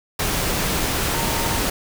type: tone in noise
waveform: sine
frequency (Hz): 918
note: A#5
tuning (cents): -27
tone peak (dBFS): -29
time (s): 1.14-1.59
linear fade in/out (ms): 5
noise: pink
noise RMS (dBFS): -22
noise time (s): 0.19-1.7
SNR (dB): -10
effects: none